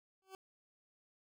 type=tone with exponential growth; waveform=20% pulse; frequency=381.7 Hz; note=G4; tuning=46 cents flat; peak=-40 dBFS; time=0.22-0.35 s; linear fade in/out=1 ms; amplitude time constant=27 ms; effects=none